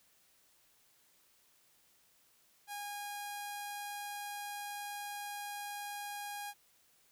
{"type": "tone with low-pass filter", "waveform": "sawtooth", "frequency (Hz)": 819, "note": "G#5", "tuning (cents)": -24, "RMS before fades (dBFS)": -43, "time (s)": [2.67, 6.54], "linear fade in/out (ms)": 50, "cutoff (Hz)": 12000, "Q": 2.6, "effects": ["white hiss -69 dBFS RMS until 7.11 s"]}